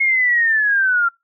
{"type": "linear sweep", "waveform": "sine", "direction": "down", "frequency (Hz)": [2169, 1367], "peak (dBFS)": -13, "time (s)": [0, 1.09], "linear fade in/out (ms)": 10, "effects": ["noise-tail reverb RT60 0.2 s tail -24 dB re dry"]}